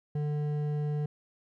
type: tone with hard clipping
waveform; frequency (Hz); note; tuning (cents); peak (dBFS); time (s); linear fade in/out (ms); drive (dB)
triangle; 148.4; D3; +18; -30; 0.15-1.06; 5; 12
effects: none